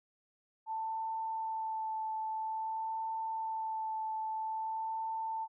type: tone with vibrato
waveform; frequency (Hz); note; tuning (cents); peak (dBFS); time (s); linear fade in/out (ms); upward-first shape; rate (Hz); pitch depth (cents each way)
sine; 884; A5; +8; -34; 0.66-5.48; 50; sine; 0.5; 14
effects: none